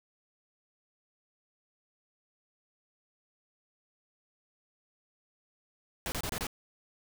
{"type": "noise bursts", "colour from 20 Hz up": "pink", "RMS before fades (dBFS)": -35, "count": 5, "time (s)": [6.06, 6.468], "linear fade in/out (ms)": 0, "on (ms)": 60, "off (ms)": 27, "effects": []}